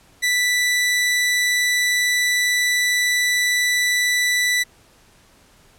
sawtooth tone, 1975.5 Hz, B6, in tune, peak -13 dBFS, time 0.22-4.64 s, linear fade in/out 20 ms, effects pink hiss -53 dBFS RMS until 5.78 s + low-pass 12000 Hz 12 dB/octave

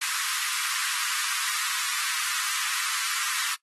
pink high-pass noise, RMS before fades -29 dBFS, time 0.01-3.55 s, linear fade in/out 10 ms, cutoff 1100 Hz, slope 48 dB/octave, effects noise-tail reverb RT60 0.1 s tail -17 dB re dry + AAC 32 kbps

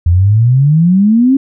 sine exponential sweep, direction up, 82.41 to 277.1 Hz, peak -5 dBFS, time 0.06-1.37 s, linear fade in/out 5 ms, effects none

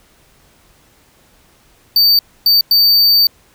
square tone bursts at uneven times, 4600 Hz, D8, 37 cents flat, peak -8 dBFS, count 3, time 1.96-2.19 / 2.46-2.61 / 2.71-3.27 s, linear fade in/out 2 ms, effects pink hiss -51 dBFS RMS until 3.54 s

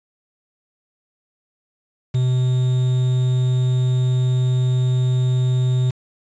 triangle tone with quantisation, 127.2 Hz, C3, 48 cents flat, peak -13 dBFS, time 2.14-5.91 s, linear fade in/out 10 ms, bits 6, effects resampled to 16000 Hz

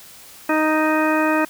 harmonic tone, 311.1 Hz, D#4, in tune, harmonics 1 / 2 / 3 / 4 / 5 / 6 / 8, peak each -19 / -22 / -24 / -25 / -26 / -27 / -28 dBFS, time 0.49-1.45 s, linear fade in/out 5 ms, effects white hiss -43 dBFS RMS until 1.49 s

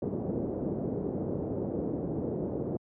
white low-pass noise, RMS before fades -32 dBFS, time 0.02-2.77 s, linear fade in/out 2 ms, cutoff 470 Hz, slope 24 dB/octave, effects high-pass 100 Hz 12 dB/octave

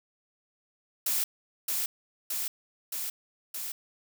blue noise with echo, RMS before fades -28 dBFS, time 1.06-1.24 s, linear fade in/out 5 ms, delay 620 ms, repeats 4, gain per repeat -2 dB, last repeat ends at 3.72 s, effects none

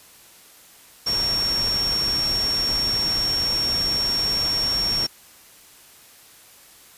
sine tone in noise, 5520 Hz, F8, 21 cents flat, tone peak -20 dBFS, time 1.06-5.07 s, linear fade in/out 10 ms, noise pink, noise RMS -31 dBFS, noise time 1.06-5.07 s, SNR +8 dB, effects white hiss -49 dBFS RMS until 6.97 s + resampled to 32000 Hz

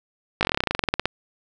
slowing click train, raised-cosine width 0.3 ms, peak -4 dBFS, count 19, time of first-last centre 0.41-1.056 s, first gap 19 ms, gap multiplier 1.07, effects none

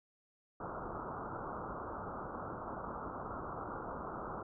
white low-pass noise, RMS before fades -43 dBFS, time 0.6-4.43 s, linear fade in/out 5 ms, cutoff 1400 Hz, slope 96 dB/octave, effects none

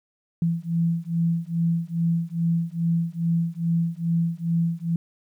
sine beating tone pair, 166.4 / 168.8 Hz, E3 / E3, +17 / +41 cents, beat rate 2.4 Hz, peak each -24 / -24 dBFS, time 0.42-4.96 s, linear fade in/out 2 ms, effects 10-bit

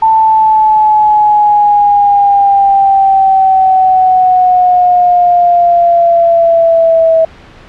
sine exponential sweep, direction down, 889 to 648 Hz, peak -4 dBFS, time 0.02-7.25 s, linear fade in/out 5 ms, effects pink hiss -36 dBFS RMS until 7.68 s + low-pass 3000 Hz 12 dB/octave

